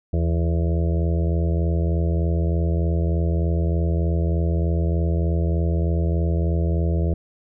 harmonic tone with a mistuned harmonic, 83.3 Hz, E2, 19 cents sharp, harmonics 1 / 2 / 4 / 5 / 6 / 7 / 8, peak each -19 / -25 / -31 / -33 / -35 / -36 / -37 dBFS, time 0.13-7.14 s, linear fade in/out 5 ms, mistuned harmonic 1, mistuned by -89 cents, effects none

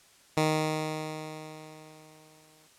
10% pulse tone with exponential decay, 155.56 Hz, D#3, in tune, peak -14 dBFS, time 0.37-2.67 s, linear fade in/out 2 ms, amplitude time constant 500 ms, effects white hiss -59 dBFS RMS until 2.78 s + low-pass 10000 Hz 12 dB/octave

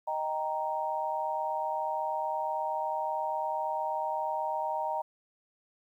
sine chord, Eb major, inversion none, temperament equal, 622.3 / 784 / 932.3 Hz, Eb5 / G5 / Bb5, 0 / 0 / 0 cents, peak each -35 / -35 / -32 dBFS, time 0.07-5.02 s, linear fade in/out 10 ms, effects 11-bit

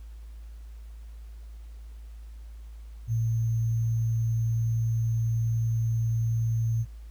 sine tone with sample-and-hold, 113.8 Hz, A#2, 41 cents flat, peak -23 dBFS, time 3.07-6.86 s, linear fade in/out 50 ms, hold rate 6300 Hz, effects added 55 Hz sine -40 dBFS peak until 7.1 s + pink hiss -63 dBFS RMS until 7.1 s

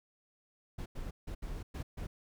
brown noise bursts at uneven times, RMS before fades -40 dBFS, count 6, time 0.78-0.86 / 0.95-1.11 / 1.27-1.35 / 1.42-1.63 / 1.74-1.83 / 1.97-2.07 s, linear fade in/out 10 ms, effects none

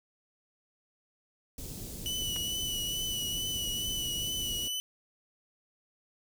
pink band-stop noise, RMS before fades -41 dBFS, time 1.58-4.68 s, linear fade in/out 2 ms, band 350 to 5600 Hz, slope 12 dB/octave
sawtooth tone with vibrato, 2964 Hz, F#7, 2 cents sharp, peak -29 dBFS, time 2.06-4.8 s, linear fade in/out 0 ms, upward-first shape triangle, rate 2.3 Hz, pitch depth 31 cents each way
clicks, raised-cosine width 0.3 ms, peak -28 dBFS, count 2, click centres 2.361 / 2.365 s
effects none

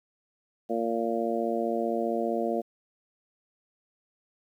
harmonic tone, 115.3 Hz, A#2, 19 cents flat, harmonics 2 / 3 / 4 / 5 / 6, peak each -32 / -32 / -32 / -32 / -32 dBFS, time 0.69-2.62 s, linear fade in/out 20 ms, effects 10-bit

